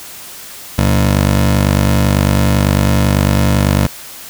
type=ring-modulated tone; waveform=25% pulse; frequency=98 Hz; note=G2; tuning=in tune; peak=-3 dBFS; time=0.78-3.87 s; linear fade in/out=5 ms; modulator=25 Hz; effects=white hiss -32 dBFS RMS until 4.29 s

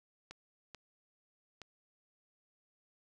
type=clicks; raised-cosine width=0.2 ms; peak=-30 dBFS; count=3; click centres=0.31 / 0.747 / 1.617 s; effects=none

